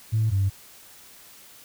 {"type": "tone pair in turn", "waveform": "sine", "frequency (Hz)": [110, 97.74], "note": ["A2", "G2"], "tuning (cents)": [0, -5], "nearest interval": "major second", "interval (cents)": 205, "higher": "first", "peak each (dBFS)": -18, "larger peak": "neither", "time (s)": [[0.12, 0.31], [0.31, 0.5]], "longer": "neither", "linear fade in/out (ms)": 20, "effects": ["tanh soft clip ceiling -15 dBFS", "white hiss -49 dBFS RMS until 1.64 s"]}